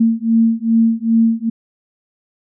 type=beating tone pair; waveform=sine; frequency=225.9 / 228.4 Hz; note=A3 / A#3; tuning=+46 / -35 cents; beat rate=2.5 Hz; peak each=-14 dBFS; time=0-1.5 s; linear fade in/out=10 ms; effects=none